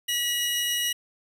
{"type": "tone pair together", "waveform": "sawtooth", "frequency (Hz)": [1937, 2902], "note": ["B6", "F#7"], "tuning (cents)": [-34, -34], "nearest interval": "perfect fifth", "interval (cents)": 700, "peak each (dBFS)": [-28, -22], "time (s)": [0.08, 0.93], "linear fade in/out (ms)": 10, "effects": []}